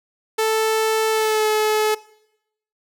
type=tone with pitch glide; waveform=sawtooth; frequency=440 to 429.5 Hz; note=A4 to A4; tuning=0 to -42 cents; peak=-13 dBFS; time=0.38-1.95 s; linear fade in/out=10 ms; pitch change=-42 cents; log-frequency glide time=1.11-1.47 s; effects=noise-tail reverb RT60 0.8 s tail -20 dB re dry